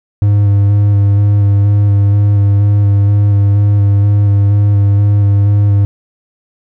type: tone with vibrato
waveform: triangle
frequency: 101.5 Hz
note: G#2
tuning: 39 cents flat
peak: -4 dBFS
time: 0.22-5.85 s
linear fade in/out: 0 ms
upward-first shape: square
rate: 2.1 Hz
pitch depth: 15 cents each way
effects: none